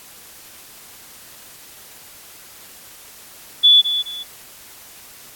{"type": "tone with echo", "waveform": "sine", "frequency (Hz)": 3446, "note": "A7", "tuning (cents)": -37, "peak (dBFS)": -7, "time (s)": [3.63, 3.82], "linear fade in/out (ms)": 20, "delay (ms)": 210, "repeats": 2, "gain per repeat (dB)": -10, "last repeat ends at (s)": 4.24, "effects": ["white hiss -42 dBFS RMS until 5.35 s", "AAC 64 kbps"]}